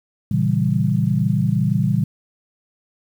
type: chord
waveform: sine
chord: A# diminished seventh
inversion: none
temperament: equal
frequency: 116.54 / 138.59 / 164.81 / 196 Hz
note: A#2 / C#3 / E3 / G3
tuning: 0 / 0 / 0 / 0 cents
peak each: -21 dBFS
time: 0.31-2.04 s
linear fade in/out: 5 ms
effects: 8-bit